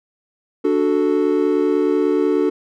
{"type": "chord", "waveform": "triangle", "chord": "D major", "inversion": "none", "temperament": "equal", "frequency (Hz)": [293.7, 370, 440], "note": ["D4", "F#4", "A4"], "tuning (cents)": [0, 0, 0], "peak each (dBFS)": -17, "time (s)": [0.64, 2.5], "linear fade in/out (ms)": 10, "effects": []}